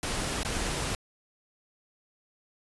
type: noise with dropouts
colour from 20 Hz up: pink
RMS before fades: -31 dBFS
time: 0.03-0.95 s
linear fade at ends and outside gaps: 1 ms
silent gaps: 0.432-0.449 s
effects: resampled to 24000 Hz